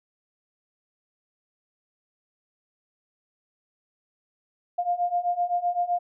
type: beating tone pair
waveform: sine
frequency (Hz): 700 / 707.8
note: F5 / F5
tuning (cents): +4 / +23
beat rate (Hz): 7.8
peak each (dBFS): -27 / -25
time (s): 4.78-5.99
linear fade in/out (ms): 10
effects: none